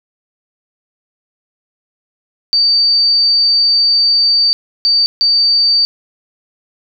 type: tone bursts at uneven times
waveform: sine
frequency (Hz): 4613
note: D8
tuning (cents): -32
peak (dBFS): -8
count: 3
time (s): 2.53-4.53 / 4.85-5.06 / 5.21-5.85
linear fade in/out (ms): 0
effects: none